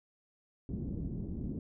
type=low-pass noise; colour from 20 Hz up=white; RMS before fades=-38 dBFS; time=0.69-1.59 s; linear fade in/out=2 ms; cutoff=270 Hz; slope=24 dB/octave; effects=none